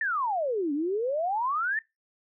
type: exponential two-way sweep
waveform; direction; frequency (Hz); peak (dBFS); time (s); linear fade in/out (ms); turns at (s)
sine; down then up; 1835 to 277.2 to 1835; -25; 0.01-1.79; 2; 0.73
effects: noise-tail reverb RT60 0.2 s tail -22 dB re dry